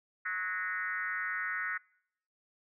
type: tone with frequency modulation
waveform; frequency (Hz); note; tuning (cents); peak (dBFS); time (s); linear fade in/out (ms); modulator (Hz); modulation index
sine; 1661.2; G#6; 0; -32; 0.25-1.78; 10; 189; 1.9
effects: noise-tail reverb RT60 0.7 s tail -25 dB re dry